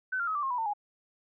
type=tone with pitch steps; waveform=sine; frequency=1516 / 1390.2 / 1274.8 / 1169 / 1072 / 983 / 901.4 / 826.6 Hz; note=F#6 / F6 / D#6 / D6 / C6 / B5 / A5 / G#5; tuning=+42 / -8 / +42 / -8 / +42 / -8 / +42 / -8 cents; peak=-28 dBFS; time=0.12-0.736 s; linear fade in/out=10 ms; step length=77 ms; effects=none